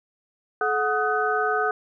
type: tone cluster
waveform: sine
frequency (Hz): 430 / 734 / 1254 / 1506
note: A4 / F#5 / D#6 / F#6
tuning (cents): -40 / -14 / +13 / +30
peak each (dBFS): -26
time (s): 0.61-1.71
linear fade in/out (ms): 2
effects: none